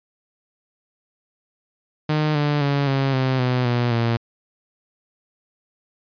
sawtooth tone with pitch steps, 152.8 / 147 / 141.42 / 136.05 / 130.89 / 125.92 / 121.14 / 116.54 Hz, D#3 / D3 / C#3 / C#3 / C3 / B2 / B2 / A#2, -31 / +2 / +35 / -32 / +1 / +34 / -33 / 0 cents, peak -14 dBFS, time 2.09-4.17 s, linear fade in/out 5 ms, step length 260 ms, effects resampled to 11025 Hz

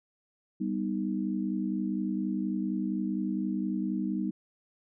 sine chord, G augmented, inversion none, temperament equal, 196 / 246.9 / 311.1 Hz, G3 / B3 / D#4, 0 / 0 / 0 cents, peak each -31 / -34 / -33 dBFS, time 0.6-4.31 s, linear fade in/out 10 ms, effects none

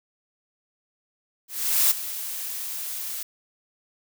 blue noise with ADSR envelope, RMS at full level -18 dBFS, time 1.48-3.23 s, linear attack 430 ms, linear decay 10 ms, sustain -14 dB, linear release 5 ms, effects none

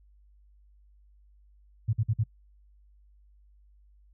sine tone bursts, 110 Hz, A2, in tune, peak -22 dBFS, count 4, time 1.88-2.238 s, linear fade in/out 10 ms, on 52 ms, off 50 ms, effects noise-tail reverb RT60 0.1 s tail -24 dB re dry + added 50 Hz sine -56 dBFS peak until 4.13 s

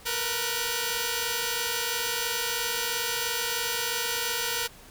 5% pulse tone cluster, 460.4 / 483.4 / 1498 Hz, A#4 / B4 / F#6, -22 / -37 / +21 cents, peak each -20 dBFS, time 0.05-4.68 s, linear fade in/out 20 ms, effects pink hiss -50 dBFS RMS until 4.9 s

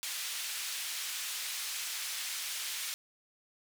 pink band-pass noise, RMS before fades -38 dBFS, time 0.03-2.94 s, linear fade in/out 0 ms, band 2500 to 14000 Hz, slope 12 dB/octave, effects none

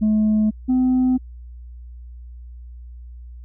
sine tone pair in turn, 214.5 / 255.4 Hz, A3 / C4, -44 / -42 cents, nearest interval minor third, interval 302 cents, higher second, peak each -12 dBFS, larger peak neither, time 0.01-0.51 / 0.68-1.18 s, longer neither, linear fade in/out 20 ms, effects tanh soft clip ceiling -13 dBFS + added 60 Hz sine -35 dBFS peak until 3.44 s

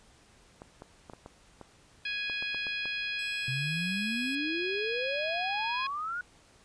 clicks, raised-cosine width 1 ms, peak -30 dBFS, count 11, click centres 0.619 / 0.821 / 1.098 / 1.135 / 1.261 / 1.613 / 2.298 / 2.425 / 2.546 / 2.668 / 2.856 s
harmonic tone, 830.6 Hz, G#5, in tune, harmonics 2 / 3 / 4 / 5 / 6, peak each -38 / -34 / -39 / -44 / -45 dBFS, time 2.05-5.87 s, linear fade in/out 5 ms
5% pulse tone with pitch glide, 2637 to 2607 Hz, E7 to E7, 0 to -20 cents, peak -35 dBFS, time 3.19-4.35 s, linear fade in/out 0 ms, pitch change -20 cents, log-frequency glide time 3.41-3.77 s
sine exponential sweep, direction up, 127.5 to 1480 Hz, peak -32 dBFS, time 3.48-6.21 s, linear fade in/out 2 ms
effects pink hiss -60 dBFS RMS until 6.64 s + resampled to 22050 Hz

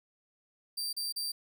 sawtooth tone bursts, 4689 Hz, D8, 4 cents flat, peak -30 dBFS, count 3, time 0.77-1.32 s, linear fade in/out 10 ms, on 160 ms, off 35 ms, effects none

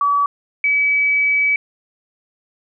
sine tone pair in turn, 1143 / 2286 Hz, D6 / D7, -47 / -47 cents, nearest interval octave, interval 1200 cents, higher second, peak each -13 dBFS, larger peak neither, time 0.01-0.26 / 0.64-1.56 s, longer second, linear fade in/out 2 ms, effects none

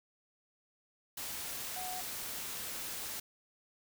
sine tone in noise, 735 Hz, F#5, 12 cents flat, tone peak -41 dBFS, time 1.76-2.01 s, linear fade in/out 5 ms, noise white, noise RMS -41 dBFS, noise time 1.17-3.2 s, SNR -3 dB, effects none

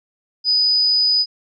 sine tone, 4978 Hz, D#8, in tune, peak -13 dBFS, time 0.44-1.26 s, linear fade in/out 50 ms, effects none

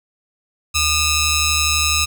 10% pulse ring-modulated tone, 1294 Hz, E6, 32 cents flat, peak -4 dBFS, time 0.74-2.06 s, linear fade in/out 20 ms, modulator 1370 Hz, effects none

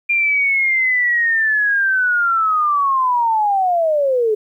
sine linear sweep, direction down, 2400 to 415.3 Hz, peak -13 dBFS, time 0.09-4.35 s, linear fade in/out 10 ms, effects 9-bit

